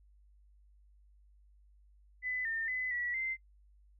sine tone with pitch steps, 2006 / 1811 / 2015 / 1941 / 2077 Hz, B6 / A6 / B6 / B6 / C7, +26 / +49 / +34 / -31 / -13 cents, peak -33 dBFS, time 2.22-3.37 s, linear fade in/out 50 ms, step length 230 ms, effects noise-tail reverb RT60 0.1 s tail -26 dB re dry + added 50 Hz sine -60 dBFS peak until 3.99 s

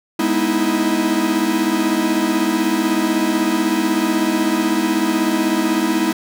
45% pulse chord, E major seventh, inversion first, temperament equal with one note detuned, 207.7 / 246.9 / 311.1 / 327.2 Hz, G#3 / B3 / D#4 / E4, 0 / 0 / 0 / -13 cents, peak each -23 / -23 / -21 / -19 dBFS, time 0.19-6.13 s, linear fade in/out 5 ms, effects none

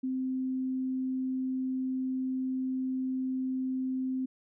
sine tone, 259.7 Hz, C4, 13 cents flat, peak -29 dBFS, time 0.03-4.26 s, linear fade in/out 10 ms, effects none

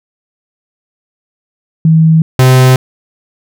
sine / 45% pulse tone pair in turn, 160.6 / 129.06 Hz, E3 / C3, -45 / -23 cents, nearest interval major third, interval 378 cents, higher first, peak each -3 dBFS, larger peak neither, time 1.85-2.22 / 2.39-2.76 s, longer neither, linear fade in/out 2 ms, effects none

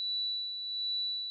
sine tone with tremolo, 3951 Hz, B7, in tune, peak -30 dBFS, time 0-1.3 s, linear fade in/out 0 ms, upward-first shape sine, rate 1.3 Hz, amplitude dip 50%, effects none

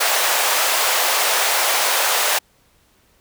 pink high-pass noise, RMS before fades -18 dBFS, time 0-2.39 s, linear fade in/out 10 ms, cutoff 580 Hz, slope 24 dB/octave, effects pink hiss -58 dBFS RMS until 3.2 s

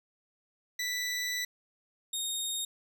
20% pulse tone pair in turn, 1975.5 / 3710 Hz, B6 / A#7, 0 / -9 cents, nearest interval major seventh, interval 1091 cents, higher second, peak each -26 dBFS, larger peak neither, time 0.79-1.45 / 2.13-2.65 s, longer first, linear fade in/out 5 ms, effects none

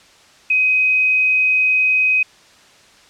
sine tone, 2519 Hz, D#7, 21 cents sharp, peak -12 dBFS, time 0.5-2.23 s, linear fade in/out 5 ms, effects white hiss -48 dBFS RMS until 3.09 s + low-pass 6000 Hz 12 dB/octave

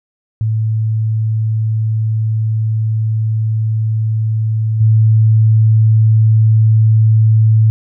sine tone with level steps, 110 Hz, A2, in tune, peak -12 / -6 dBFS, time 0.41-7.7 s, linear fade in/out 0 ms, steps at 4.8 s, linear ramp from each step 10 ms, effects none

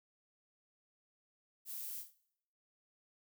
violet noise with echo, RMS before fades -45 dBFS, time 1.65-2.04 s, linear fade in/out 50 ms, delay 28 ms, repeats 4, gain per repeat -6 dB, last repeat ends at 2.152 s, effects noise-tail reverb RT60 0.7 s tail -19 dB re dry

